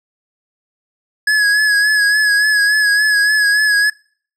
square tone with vibrato, 1684 Hz, G#6, 24 cents sharp, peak -11 dBFS, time 1.27-3.9 s, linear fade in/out 5 ms, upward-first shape sine, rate 3.5 Hz, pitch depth 38 cents each way, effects noise-tail reverb RT60 0.5 s tail -26 dB re dry + low-pass 9000 Hz 12 dB/octave

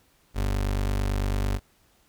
30% pulse tone, 49 Hz, G1, in tune, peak -21 dBFS, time 0.34-1.6 s, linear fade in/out 50 ms, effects pink hiss -63 dBFS RMS until 2.08 s

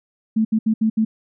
sine tone bursts at uneven times, 220 Hz, A3, in tune, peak -14 dBFS, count 5, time 0.36-0.45 / 0.52-0.59 / 0.66-0.74 / 0.81-0.9 / 0.97-1.05 s, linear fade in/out 10 ms, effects none

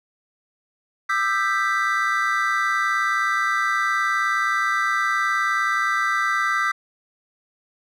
triangle chord, E minor seventh, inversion third, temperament equal with one note detuned, 1199.3 / 1318.5 / 1568 / 1975.5 Hz, D6 / E6 / G6 / B6, +36 / 0 / 0 / 0 cents, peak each -23 dBFS, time 1.09-6.72 s, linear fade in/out 10 ms, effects none

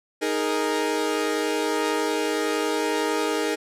sawtooth chord, D# suspended fourth, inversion none, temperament equal, 311.1 / 415.3 / 466.2 Hz, D#4 / G#4 / A#4, 0 / 0 / 0 cents, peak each -23 dBFS, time 0.21-3.56 s, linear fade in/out 20 ms, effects low-pass 11000 Hz 12 dB/octave

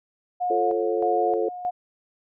sine tone with tremolo, 720 Hz, F#5, 47 cents flat, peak -22 dBFS, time 0.4-1.71 s, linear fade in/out 20 ms, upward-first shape square, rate 1.6 Hz, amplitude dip 70%
sine chord, F augmented, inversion none, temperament equal with one note detuned, 349.2 / 440 / 543.9 Hz, F4 / A4 / C#5, 0 / 0 / -33 cents, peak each -27 / -24 / -28 dBFS, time 0.5-1.49 s, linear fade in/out 5 ms
effects none

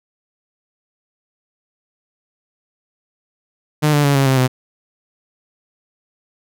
sawtooth tone with pitch steps, 151.2 / 146.3 / 141.56 / 136.98 / 132.54 / 128.25 Hz, D#3 / D3 / C#3 / C#3 / C3 / C3, -49 / -6 / +37 / -20 / +23 / -34 cents, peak -8 dBFS, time 3.82-4.48 s, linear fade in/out 20 ms, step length 110 ms, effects none

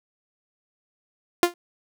sawtooth tone with exponential decay, 349.2 Hz, F4, in tune, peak -7 dBFS, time 1.43-1.54 s, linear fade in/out 1 ms, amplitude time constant 23 ms, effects none

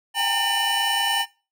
square tone cluster, 782 / 812 / 918 / 1802 / 2979 Hz, G5 / G#5 / A#5 / A6 / F#7, -4 / -39 / -27 / +41 / +11 cents, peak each -32 / -29 / -29 / -28 / -25 dBFS, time 0.14-1.26 s, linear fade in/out 50 ms, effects noise-tail reverb RT60 0.3 s tail -19 dB re dry

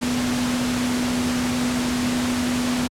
sine tone in noise, 246.9 Hz, B3, in tune, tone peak -21 dBFS, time 0.01-2.88 s, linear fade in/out 20 ms, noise pink, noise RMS -26 dBFS, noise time 0.01-2.88 s, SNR +2 dB, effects high-pass 80 Hz 12 dB/octave + low-pass 9000 Hz 12 dB/octave

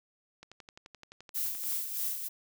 click train, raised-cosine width 0.2 ms, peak -31 dBFS, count 16, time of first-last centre 0.43-1.723 s, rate 11.6 Hz
violet noise with tremolo, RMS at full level -32 dBFS, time 1.34-2.29 s, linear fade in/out 20 ms, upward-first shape sine, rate 3.2 Hz, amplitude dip 55%
effects none

